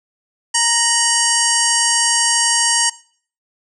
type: harmonic tone with a mistuned harmonic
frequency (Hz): 932.3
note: A#5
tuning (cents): 0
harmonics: 1 / 2 / 3 / 5 / 6 / 7 / 8 / 9 / 10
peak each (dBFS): -22 / -22 / -22 / -22 / -22 / -22 / -22 / -22 / -22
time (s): 0.54-2.9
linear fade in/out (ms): 10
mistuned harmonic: 3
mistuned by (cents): +100
effects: noise-tail reverb RT60 0.5 s tail -20 dB re dry